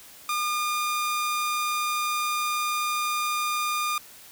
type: tone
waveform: sawtooth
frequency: 1211 Hz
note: D#6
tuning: 47 cents flat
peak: -21 dBFS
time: 0.29-3.98 s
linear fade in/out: 2 ms
effects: white hiss -48 dBFS RMS until 4.31 s